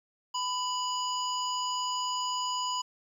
harmonic tone with a mistuned harmonic, 984 Hz, B5, 7 cents flat, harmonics 1 / 3 / 5 / 7, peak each -31 / -36 / -38 / -39 dBFS, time 0.34-2.82 s, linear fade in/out 10 ms, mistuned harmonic 1, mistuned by +29 cents, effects 10-bit

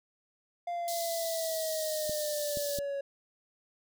triangle linear sweep, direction down, 698.5 to 554.4 Hz, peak -30 dBFS, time 0.67-3.01 s, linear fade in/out 5 ms
pink high-pass noise, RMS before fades -38 dBFS, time 0.88-2.79 s, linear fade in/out 0 ms, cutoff 3700 Hz, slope 48 dB/octave
clicks, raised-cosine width 3 ms, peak -28 dBFS, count 3, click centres 2.095 / 2.572 / 2.787 s
effects none

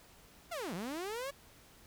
sawtooth linear two-way sweep, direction down then up, 726 to 158.6 to 573 Hz, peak -34 dBFS, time 0.51-1.31 s, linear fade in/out 10 ms, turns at 0.74 s, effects pink hiss -60 dBFS RMS until 1.86 s

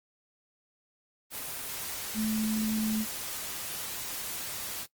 sine tone in noise, 217.6 Hz, A3, 19 cents flat, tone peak -27 dBFS, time 2.14-3.06 s, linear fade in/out 50 ms, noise white, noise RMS -37 dBFS, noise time 1.3-4.87 s, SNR +7 dB, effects noise-tail reverb RT60 0.1 s tail -19 dB re dry + Opus 24 kbps

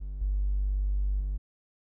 triangle tone with level steps, 49 Hz, G1, in tune, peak -31 / -21 / -25 dBFS, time 0-1.38 s, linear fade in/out 20 ms, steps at 0.21 / 1.2 s, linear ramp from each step 5 ms, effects tanh soft clip ceiling -22 dBFS

